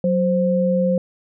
sine tone pair together, 185.01 / 523.3 Hz, F#3 / C5, 0 / 0 cents, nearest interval octave + tritone, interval 1800 cents, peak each -18 dBFS, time 0.04-0.98 s, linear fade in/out 2 ms, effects none

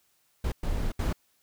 brown noise bursts at uneven times, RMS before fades -28 dBFS, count 3, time 0.44-0.52 / 0.63-0.92 / 0.99-1.13 s, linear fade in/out 5 ms, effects white hiss -69 dBFS RMS until 1.42 s

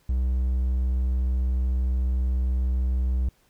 triangle tone, 63.3 Hz, B1, 43 cents sharp, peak -19 dBFS, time 0.09-3.29 s, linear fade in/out 5 ms, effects pink hiss -64 dBFS RMS until 3.49 s

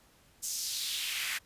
pink noise with high-pass filter sweep, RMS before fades -35 dBFS, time 0.42-1.39 s, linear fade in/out 20 ms, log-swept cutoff 6900 to 1800 Hz, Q 2.4, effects pink hiss -63 dBFS RMS until 1.45 s + resampled to 32000 Hz

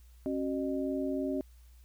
sine tone cluster, 271.8 / 374.8 / 610 Hz, C#4 / F#4 / D#5, -34 / +22 / -34 cents, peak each -32 / -36 / -37 dBFS, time 0.26-1.41 s, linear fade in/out 0 ms, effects added 60 Hz sine -53 dBFS peak until 1.84 s + white hiss -68 dBFS RMS until 1.84 s

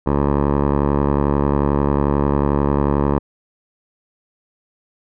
10% pulse tone with low-pass filter, 71.2 Hz, C#2, 47 cents sharp, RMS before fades -17 dBFS, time 0.06-3.19 s, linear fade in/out 10 ms, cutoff 910 Hz, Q 1.7, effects none

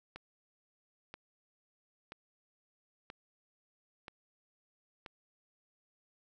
click train, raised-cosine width 0.3 ms, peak -29 dBFS, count 6, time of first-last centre 0.16-5.062 s, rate 1.02 Hz, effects none

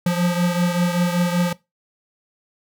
square beating tone pair, 174.61 / 179.81 Hz, F3 / F#3, 0 / -49 cents, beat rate 5.2 Hz, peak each -19 / -23 dBFS, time 0.06-1.53 s, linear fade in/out 5 ms, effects noise-tail reverb RT60 0.2 s tail -19 dB re dry

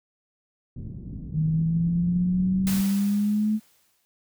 white low-pass noise, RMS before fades -36 dBFS, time 0.76-2.81 s, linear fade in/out 5 ms, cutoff 210 Hz, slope 24 dB/octave
sine linear sweep, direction up, 154.1 to 216.9 Hz, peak -20 dBFS, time 1.33-3.6 s, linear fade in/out 50 ms
white noise with exponential decay, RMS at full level -31 dBFS, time 2.67-4.05 s, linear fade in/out 0 ms, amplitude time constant 300 ms
effects none

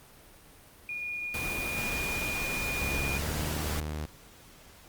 sine tone, 2437 Hz, D#7, 37 cents flat, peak -32 dBFS, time 0.89-3.18 s, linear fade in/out 2 ms
pink noise, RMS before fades -35 dBFS, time 1.34-3.8 s, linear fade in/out 2 ms
sawtooth tone with pitch glide, 68.6 to 76.12 Hz, C#2 to D#2, -17 to -37 cents, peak -29 dBFS, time 2.81-4.06 s, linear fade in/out 10 ms, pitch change +180 cents, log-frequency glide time 3.14-3.28 s
effects pink hiss -54 dBFS RMS until 4.88 s + Opus 32 kbps

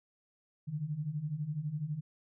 sine beating tone pair, 142.5 / 154.5 Hz, C#3 / D#3, +48 / -12 cents, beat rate 12 Hz, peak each -39 / -35 dBFS, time 0.67-2.01 s, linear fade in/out 20 ms, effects none

